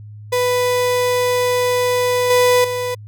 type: tone with level steps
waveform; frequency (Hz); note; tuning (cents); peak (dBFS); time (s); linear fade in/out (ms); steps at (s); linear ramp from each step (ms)
35% pulse; 495.4; B4; +5; -13 / -9 / -18; 0.32-2.95; 10; 2.3 / 2.64; 5
effects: added 105 Hz sine -33 dBFS peak until 3.07 s